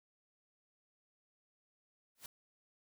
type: noise with exponential growth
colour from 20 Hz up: white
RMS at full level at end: -44 dBFS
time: 2.15-2.26 s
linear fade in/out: 2 ms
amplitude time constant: 22 ms
effects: none